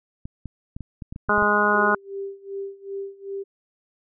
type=clicks; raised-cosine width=5 ms; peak=-22 dBFS; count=10; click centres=0.255 / 0.457 / 0.765 / 0.807 / 1.022 / 1.125 / 1.161 / 1.288 / 1.38 / 1.424 s
type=harmonic tone; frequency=207.6 Hz; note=G#3; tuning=in tune; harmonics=1 / 2 / 3 / 4 / 5 / 6 / 7; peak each=-27 / -25 / -27 / -27 / -24 / -24 / -21 dBFS; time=1.29-1.95 s; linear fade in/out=5 ms
type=tone with tremolo; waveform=sine; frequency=394.2 Hz; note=G4; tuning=10 cents sharp; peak=-27 dBFS; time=1.73-3.44 s; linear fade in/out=20 ms; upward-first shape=sine; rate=2.6 Hz; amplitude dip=90%
effects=none